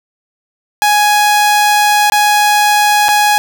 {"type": "tone with dropouts", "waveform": "sawtooth", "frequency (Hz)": 833, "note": "G#5", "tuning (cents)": 5, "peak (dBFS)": -4, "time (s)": [0.82, 3.38], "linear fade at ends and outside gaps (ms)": 0, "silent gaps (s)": [[2.099, 2.121], [3.084, 3.089]], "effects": []}